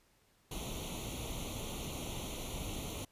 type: noise with comb filter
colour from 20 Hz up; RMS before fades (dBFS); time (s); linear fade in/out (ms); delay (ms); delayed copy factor
pink; -41; 0.51-3.05; 5; 0.3; +0.9
effects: pink hiss -70 dBFS RMS until 3.11 s + resampled to 32000 Hz